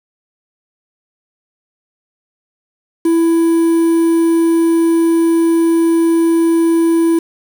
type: tone with quantisation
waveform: triangle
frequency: 331.9 Hz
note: E4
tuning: 12 cents sharp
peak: -7 dBFS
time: 3.05-7.19 s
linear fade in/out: 5 ms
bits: 5
effects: none